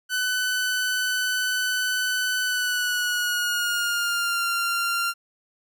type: tone with pitch glide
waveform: sawtooth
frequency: 1503 to 1386.2 Hz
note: F#6 to F6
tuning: +27 to -13 cents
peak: -19 dBFS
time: 0.09-5.14 s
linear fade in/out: 50 ms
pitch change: -140 cents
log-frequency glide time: 2.4-4.45 s
effects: none